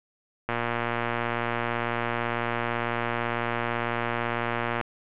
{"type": "click train", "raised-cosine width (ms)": 0.5, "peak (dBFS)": -12, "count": 511, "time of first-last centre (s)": [0.49, 4.812], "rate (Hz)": 118, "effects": ["resampled to 8000 Hz", "8-bit"]}